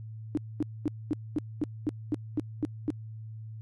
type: tone bursts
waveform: sine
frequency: 300.9 Hz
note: D4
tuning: 42 cents sharp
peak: -24 dBFS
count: 11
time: 0.35-2.903 s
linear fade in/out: 0 ms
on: 23 ms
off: 230 ms
effects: added 110 Hz sine -39 dBFS peak until 3.61 s + AAC 32 kbps